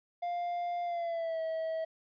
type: tone with pitch glide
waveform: triangle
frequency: 700 to 645.6 Hz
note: F5 to E5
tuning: +4 to -36 cents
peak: -30 dBFS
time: 0.22-1.85 s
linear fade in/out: 10 ms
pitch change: -140 cents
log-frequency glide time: 0.84-1.41 s
effects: resampled to 11025 Hz + 12-bit